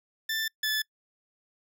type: tone pair in turn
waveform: 20% pulse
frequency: 1772 / 1735.5 Hz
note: A6 / A6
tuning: +12 / -24 cents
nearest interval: unison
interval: 36 cents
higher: first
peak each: -23 / -21 dBFS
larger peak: second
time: 0.29-0.48 / 0.63-0.82 s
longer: neither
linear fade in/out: 5 ms
effects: noise-tail reverb RT60 0.1 s tail -25 dB re dry